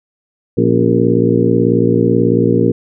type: harmonic tone with a mistuned harmonic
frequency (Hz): 58.27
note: A#1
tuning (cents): 0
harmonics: 2 / 3 / 4 / 5 / 6 / 7 / 8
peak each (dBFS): -17 / -17 / -17 / -17 / -17 / -17 / -17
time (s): 0.57-2.72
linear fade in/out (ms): 10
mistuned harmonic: 5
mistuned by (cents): -84
effects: none